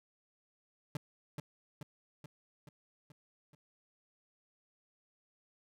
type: tone with echo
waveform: 40% pulse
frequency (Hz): 147.3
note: D3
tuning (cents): +6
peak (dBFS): -34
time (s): 0.95-0.97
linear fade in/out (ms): 2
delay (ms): 430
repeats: 6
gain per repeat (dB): -4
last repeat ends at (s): 3.55
effects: none